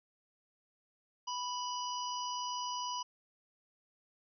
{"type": "harmonic tone with a mistuned harmonic", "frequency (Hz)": 987.8, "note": "B5", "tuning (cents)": 0, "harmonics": [1, 3, 5, 6], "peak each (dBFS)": [-37, -44, -45, -46], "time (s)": [1.27, 3.03], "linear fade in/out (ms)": 10, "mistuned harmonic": 6, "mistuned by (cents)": -32, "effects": []}